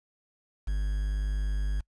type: tone with quantisation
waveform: triangle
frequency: 50.5 Hz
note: G#1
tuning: 48 cents flat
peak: -24 dBFS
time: 0.67-1.81 s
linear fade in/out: 10 ms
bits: 8
effects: noise-tail reverb RT60 0.1 s tail -24 dB re dry + resampled to 24000 Hz